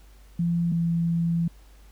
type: tone pair in turn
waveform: sine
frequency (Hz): 170.5 / 168.15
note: F3 / E3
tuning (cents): -41 / +35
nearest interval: unison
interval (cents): 24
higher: first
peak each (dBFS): -21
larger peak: neither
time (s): 0.39-0.72 / 0.72-1.48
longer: second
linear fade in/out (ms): 5
effects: added 50 Hz sine -48 dBFS peak until 1.91 s + pink hiss -59 dBFS RMS until 1.91 s